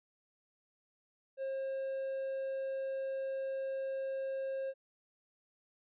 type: tone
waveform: triangle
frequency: 536 Hz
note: C5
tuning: 42 cents sharp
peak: -33 dBFS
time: 1.37-4.74 s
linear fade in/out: 50 ms
effects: resampled to 8000 Hz